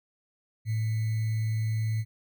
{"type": "tone with sample-and-hold", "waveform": "sine", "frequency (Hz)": 110.2, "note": "A2", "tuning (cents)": 3, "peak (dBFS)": -25, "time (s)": [0.65, 2.05], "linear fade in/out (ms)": 50, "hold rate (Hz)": 2100, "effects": []}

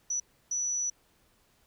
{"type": "tone bursts at uneven times", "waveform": "sine", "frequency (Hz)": 5920, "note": "F#8", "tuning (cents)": 0, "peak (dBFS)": -28, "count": 2, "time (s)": [[0.1, 0.2], [0.51, 0.9]], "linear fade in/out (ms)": 5, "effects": ["pink hiss -67 dBFS RMS until 1.66 s"]}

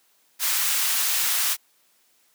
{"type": "high-pass noise", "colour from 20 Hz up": "white", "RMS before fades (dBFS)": -23, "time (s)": [0.39, 1.57], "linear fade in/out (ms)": 50, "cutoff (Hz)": 1100, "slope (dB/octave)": 12, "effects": ["white hiss -63 dBFS RMS until 2.34 s", "high-pass 200 Hz 12 dB/octave"]}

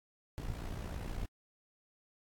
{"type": "noise with amplitude modulation", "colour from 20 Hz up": "brown", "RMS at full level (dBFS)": -37, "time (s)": [0.38, 1.26], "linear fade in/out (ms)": 0, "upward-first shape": "sine", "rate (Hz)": 58.9, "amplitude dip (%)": 65, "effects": ["AAC 64 kbps"]}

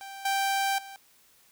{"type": "tone with level steps", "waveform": "sawtooth", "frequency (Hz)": 784, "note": "G5", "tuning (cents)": 0, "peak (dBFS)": [-36, -21, -38], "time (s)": [0.01, 0.96], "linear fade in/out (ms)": 0, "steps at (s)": [0.25, 0.78], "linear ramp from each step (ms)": 5, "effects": ["white hiss -61 dBFS RMS until 1.51 s"]}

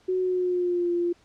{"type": "tone with pitch glide", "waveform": "sine", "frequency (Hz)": [370, 347.2], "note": ["F#4", "F4"], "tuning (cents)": [0, -10], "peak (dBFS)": -22, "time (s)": [0.08, 1.13], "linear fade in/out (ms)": 10, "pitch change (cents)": -110, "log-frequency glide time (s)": [0.2, 0.91], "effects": ["pink hiss -60 dBFS RMS until 1.24 s", "low-pass 6000 Hz 12 dB/octave"]}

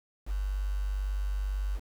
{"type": "tone with quantisation", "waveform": "sine", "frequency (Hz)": 49, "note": "G1", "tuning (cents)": 0, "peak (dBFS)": -28, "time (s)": [0.26, 1.8], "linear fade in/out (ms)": 50, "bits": 8, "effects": []}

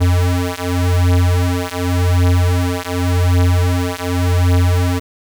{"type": "beating tone pair", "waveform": "square", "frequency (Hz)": [88.7, 89.58], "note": ["F2", "F2"], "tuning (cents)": [27, 44], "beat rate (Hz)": 0.88, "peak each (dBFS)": -16, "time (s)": [0, 5], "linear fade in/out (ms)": 20, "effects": []}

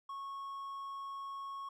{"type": "tone", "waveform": "triangle", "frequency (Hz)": 1100, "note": "C#6", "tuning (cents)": -14, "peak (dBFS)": -39, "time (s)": [0.09, 1.69], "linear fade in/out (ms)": 5, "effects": []}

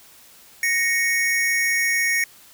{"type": "tone pair together", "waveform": "square", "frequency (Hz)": [1864.7, 2218], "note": ["A#6", "C#7"], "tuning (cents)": [0, 0], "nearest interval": "minor third", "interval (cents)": 300, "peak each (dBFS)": -22, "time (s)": [0.63, 2.24], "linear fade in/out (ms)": 2, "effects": ["white hiss -49 dBFS RMS until 2.53 s"]}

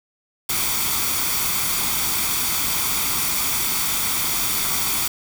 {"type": "noise with comb filter", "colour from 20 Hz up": "white", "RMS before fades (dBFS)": -22, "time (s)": [0.49, 5.08], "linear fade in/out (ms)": 5, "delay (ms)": 0.87, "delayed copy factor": 0.55, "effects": []}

